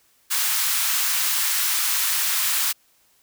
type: high-pass noise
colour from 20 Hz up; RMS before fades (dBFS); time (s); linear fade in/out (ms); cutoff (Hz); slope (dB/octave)
white; -22; 0.3-2.73; 20; 990; 24
effects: white hiss -61 dBFS RMS until 3.22 s